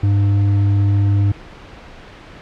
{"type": "tone with hard clipping", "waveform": "sine", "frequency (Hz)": 100.4, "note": "G2", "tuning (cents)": 42, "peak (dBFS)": -13, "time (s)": [0.03, 1.32], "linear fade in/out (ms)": 5, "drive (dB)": 5, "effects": ["pink hiss -38 dBFS RMS until 2.41 s", "low-pass 3000 Hz 12 dB/octave"]}